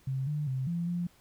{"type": "tone with pitch steps", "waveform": "sine", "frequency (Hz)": [133, 149.3, 131.1, 170.8, 174.6], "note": ["C3", "D3", "C3", "F3", "F3"], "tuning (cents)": [29, 29, 4, -38, 0], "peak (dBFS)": -29, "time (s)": [0.07, 1.07], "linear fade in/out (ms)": 5, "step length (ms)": 200, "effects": ["pink hiss -63 dBFS RMS until 1.2 s"]}